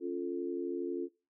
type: chord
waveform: sine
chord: Db augmented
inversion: none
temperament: equal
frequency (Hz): 277.2 / 349.2 / 440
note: Db4 / F4 / A4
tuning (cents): 0 / 0 / 0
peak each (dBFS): -39 / -35 / -40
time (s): 0-1.09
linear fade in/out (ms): 50
effects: noise-tail reverb RT60 0.3 s tail -19 dB re dry